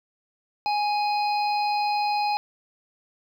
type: harmonic tone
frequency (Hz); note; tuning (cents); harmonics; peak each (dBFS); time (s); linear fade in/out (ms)
830.6; G#5; 0; 1 / 3 / 5 / 6; -22 / -33 / -35 / -37; 0.66-2.37; 0
effects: 9-bit